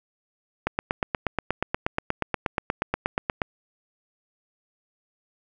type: click train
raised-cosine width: 0.5 ms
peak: -8 dBFS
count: 24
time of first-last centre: 0.67-3.418 s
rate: 8.37 Hz
effects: none